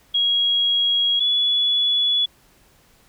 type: tone pair in turn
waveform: sine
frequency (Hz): 3300 / 3410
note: G#7 / G#7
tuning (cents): -12 / +45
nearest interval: minor second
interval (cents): 57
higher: second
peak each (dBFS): -16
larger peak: neither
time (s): 0.14-1.2 / 1.2-2.26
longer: neither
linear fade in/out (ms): 10
effects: pink hiss -56 dBFS RMS until 3.08 s